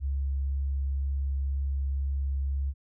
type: tone with vibrato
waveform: sine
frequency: 68.6 Hz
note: C#2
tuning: 17 cents flat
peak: -26 dBFS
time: 0-2.74 s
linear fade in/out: 50 ms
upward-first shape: triangle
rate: 2 Hz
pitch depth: 8 cents each way
effects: none